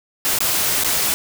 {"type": "noise with dropouts", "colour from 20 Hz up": "white", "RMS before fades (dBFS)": -19, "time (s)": [0.25, 1.14], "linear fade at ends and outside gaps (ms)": 0, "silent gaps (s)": [[0.387, 0.405], [0.836, 0.846]], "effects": []}